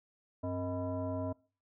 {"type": "tone with frequency modulation", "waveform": "sine", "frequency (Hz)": 266.4, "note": "C4", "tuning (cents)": 31, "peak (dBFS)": -33, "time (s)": [0.43, 1.33], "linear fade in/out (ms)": 10, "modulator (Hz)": 363, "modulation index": 1.4, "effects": ["noise-tail reverb RT60 0.4 s tail -24 dB re dry"]}